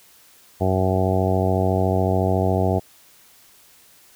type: harmonic tone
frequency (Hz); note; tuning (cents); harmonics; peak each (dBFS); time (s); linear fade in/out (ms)
93.9; F#2; +26; 1 / 2 / 3 / 4 / 5 / 6 / 7 / 8 / 9; -21 / -25 / -28 / -26 / -27 / -31 / -25 / -28 / -33; 0.6-2.8; 20
effects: white hiss -52 dBFS RMS until 4.15 s